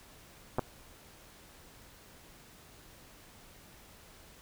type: clicks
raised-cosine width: 1 ms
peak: -16 dBFS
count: 2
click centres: 0.585 / 0.593 s
effects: pink hiss -56 dBFS RMS until 4.41 s